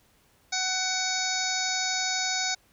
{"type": "harmonic tone", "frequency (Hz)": 748, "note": "F#5", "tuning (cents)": 19, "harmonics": [1, 2, 3, 5, 6, 7, 8, 9], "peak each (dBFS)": [-34, -34, -34, -34, -34, -34, -34, -34], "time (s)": [0.52, 2.55], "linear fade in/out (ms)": 10, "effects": ["pink hiss -63 dBFS RMS until 2.72 s"]}